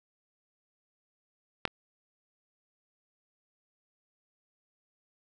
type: clicks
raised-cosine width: 0.3 ms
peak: -9 / -30 dBFS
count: 2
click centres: 1.653 / 1.677 s
effects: none